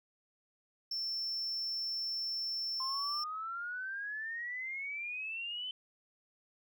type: tone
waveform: triangle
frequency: 5380 Hz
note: E8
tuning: 34 cents sharp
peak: -33 dBFS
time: 0.91-3.24 s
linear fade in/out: 5 ms
type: exponential sweep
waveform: sine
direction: up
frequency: 1039 to 3063 Hz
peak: -37 dBFS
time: 2.8-5.71 s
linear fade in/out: 2 ms
effects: tanh soft clip ceiling -25 dBFS